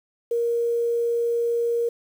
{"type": "tone", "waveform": "sine", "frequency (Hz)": 469.7, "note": "A#4", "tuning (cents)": 13, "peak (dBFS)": -20, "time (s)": [0.31, 1.89], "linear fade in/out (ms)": 5, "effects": ["8-bit"]}